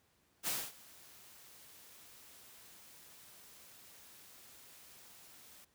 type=noise with ADSR envelope; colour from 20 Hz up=white; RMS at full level=-35 dBFS; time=0.43-5.65 s; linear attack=47 ms; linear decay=240 ms; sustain=-23 dB; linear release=10 ms; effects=pink hiss -73 dBFS RMS until 5.74 s + high-pass 60 Hz 12 dB/octave